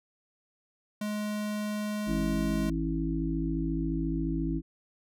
square tone, 210 Hz, G#3, 19 cents sharp, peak -31 dBFS, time 1.01-2.7 s, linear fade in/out 5 ms
harmonic tone, 54.3 Hz, A1, 22 cents flat, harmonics 1 / 3 / 5 / 6, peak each -33 / -33 / -33 / -33 dBFS, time 2.06-4.62 s, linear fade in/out 50 ms
effects none

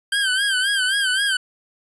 25% pulse tone with vibrato, 1568 Hz, G6, in tune, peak -14 dBFS, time 0.12-1.37 s, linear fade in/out 5 ms, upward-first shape sine, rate 3.8 Hz, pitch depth 91 cents each way, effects resampled to 24000 Hz

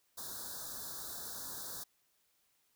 white band-stop noise, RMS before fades -44 dBFS, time 0.17-1.84 s, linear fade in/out 10 ms, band 1700 to 3600 Hz, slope 96 dB/octave, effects white hiss -75 dBFS RMS until 2.75 s

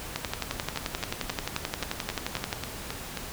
two click trains, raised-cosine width 0.2 ms, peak -14 / -11 dBFS, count 10 / 28, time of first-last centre 0.76-3.173 / 0.16-2.528 s, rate 3.73 / 11.4 Hz, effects pink hiss -39 dBFS RMS until 3.32 s

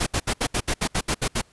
pink noise bursts, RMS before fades -23 dBFS, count 11, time 0-1.416 s, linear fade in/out 10 ms, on 66 ms, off 69 ms, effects pink hiss -58 dBFS RMS until 1.52 s + resampled to 24000 Hz

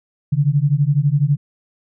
sine beating tone pair, 138.2 / 150.2 Hz, C#3 / D3, -5 / +39 cents, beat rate 12 Hz, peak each -16 dBFS, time 0.32-1.37 s, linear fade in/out 10 ms, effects none

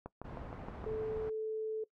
click train, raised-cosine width 1 ms, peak -28 dBFS, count 6, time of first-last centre 0.06-0.841 s, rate 6.4 Hz
pink low-pass noise, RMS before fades -46 dBFS, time 0.24-1.3 s, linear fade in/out 10 ms, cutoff 1100 Hz, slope 12 dB/octave
sine tone, 437 Hz, A4, 12 cents flat, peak -34 dBFS, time 0.86-1.84 s, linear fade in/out 5 ms
effects noise-tail reverb RT60 0.1 s tail -20 dB re dry

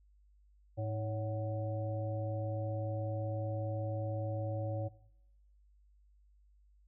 harmonic tone with a mistuned harmonic, 106.4 Hz, G#2, 42 cents sharp, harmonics 1 / 3 / 5 / 7, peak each -35 / -46 / -40 / -47 dBFS, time 0.77-4.89 s, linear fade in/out 20 ms, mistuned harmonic 5, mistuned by +80 cents, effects noise-tail reverb RT60 0.8 s tail -19 dB re dry + added 50 Hz sine -62 dBFS peak until 6.87 s

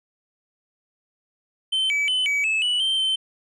triangle tone with pitch steps, 3086 / 2293 / 3028 / 2277 / 2603 / 2953 / 3128 / 3089 Hz, G7 / D7 / F#7 / C#7 / E7 / F#7 / G7 / G7, -28 / -42 / +39 / +46 / -22 / -4 / -4 / -26 cents, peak -18 dBFS, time 1.72-3.16 s, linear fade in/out 10 ms, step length 180 ms, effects resampled to 24000 Hz

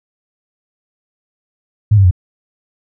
sine tone with pitch steps, 106.1 / 97.86 / 90.26 Hz, G#2 / G2 / F#2, +38 / -2 / -42 cents, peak -5 dBFS, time 1.91-2.111 s, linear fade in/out 10 ms, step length 67 ms, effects none

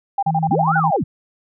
sine tone bursts, 797 Hz, G5, 28 cents sharp, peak -15 dBFS, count 10, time 0.18-0.965 s, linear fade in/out 5 ms, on 47 ms, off 35 ms
sine tone, 161.4 Hz, E3, 36 cents flat, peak -19 dBFS, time 0.26-0.91 s, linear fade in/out 10 ms
sine linear two-way sweep, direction up then down, 89.4 to 1524 to 89.4 Hz, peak -17 dBFS, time 0.49-1.04 s, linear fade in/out 10 ms, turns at 0.76 s
effects none

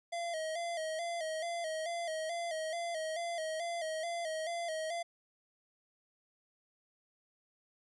square tone with vibrato, 658 Hz, E5, 3 cents flat, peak -36 dBFS, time 0.12-5.03 s, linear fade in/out 10 ms, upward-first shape square, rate 2.3 Hz, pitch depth 69 cents each way, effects resampled to 24000 Hz

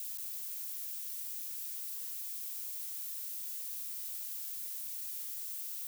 violet noise with dropouts, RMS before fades -41 dBFS, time 0-5.87 s, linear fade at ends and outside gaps 0 ms, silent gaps 0.174-0.184 s, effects none

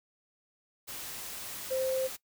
sine tone in noise, 523.3 Hz, C5, in tune, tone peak -28 dBFS, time 1.7-2.08 s, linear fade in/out 20 ms, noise white, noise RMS -41 dBFS, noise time 0.87-2.17 s, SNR +10 dB, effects noise-tail reverb RT60 0.1 s tail -19 dB re dry

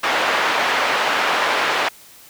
pink band-pass noise, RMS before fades -19 dBFS, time 0.03-1.89 s, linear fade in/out 10 ms, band 710 to 2600 Hz, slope 12 dB/octave, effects white hiss -45 dBFS RMS until 2.29 s

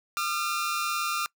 sawtooth tone pair together, 1210.3 / 1368 Hz, D#6 / F6, -48 / -36 cents, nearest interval major second, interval 212 cents, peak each -26 dBFS, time 0.17-1.26 s, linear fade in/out 0 ms, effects noise-tail reverb RT60 0.1 s tail -23 dB re dry

